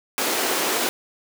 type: high-pass noise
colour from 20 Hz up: pink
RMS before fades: -23 dBFS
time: 0.18-0.89 s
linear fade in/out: 0 ms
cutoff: 280 Hz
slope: 24 dB/octave
effects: none